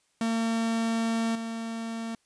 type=tone with level steps; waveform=45% pulse; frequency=227.4 Hz; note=A#3; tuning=43 cents flat; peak=-25 / -32 dBFS; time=0.21-2.15 s; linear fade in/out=2 ms; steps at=1.35 s; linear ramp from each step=5 ms; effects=white hiss -70 dBFS RMS until 2.25 s + resampled to 22050 Hz